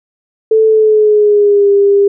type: tone with pitch glide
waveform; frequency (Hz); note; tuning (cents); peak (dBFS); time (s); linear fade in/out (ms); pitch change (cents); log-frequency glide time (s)
sine; 440 to 401.2; A4 to G4; 0 to +40; -5; 0.51-2.08; 5; -160; 0.66-1.7
effects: none